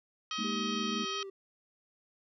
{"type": "harmonic tone", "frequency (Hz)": 633, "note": "D#5", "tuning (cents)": 30, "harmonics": [2, 3, 4, 5, 6, 7, 8, 9], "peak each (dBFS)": [-38, -48, -43, -38, -47, -46, -49, -45], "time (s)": [0.31, 1.23], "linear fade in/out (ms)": 2}
{"type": "chord", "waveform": "sine", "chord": "Ab suspended second", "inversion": "none", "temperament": "equal", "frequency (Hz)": [207.7, 233.1, 311.1], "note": ["Ab3", "Bb3", "Eb4"], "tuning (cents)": [0, 0, 0], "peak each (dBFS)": [-37, -37, -42], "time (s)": [0.38, 1.05], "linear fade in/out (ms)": 10}
{"type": "tone with vibrato", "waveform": "triangle", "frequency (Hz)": 392, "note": "G4", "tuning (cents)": 0, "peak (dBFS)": -39, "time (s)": [0.44, 1.3], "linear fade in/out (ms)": 5, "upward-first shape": "sine", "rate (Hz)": 4.3, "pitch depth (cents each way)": 27}
{"effects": []}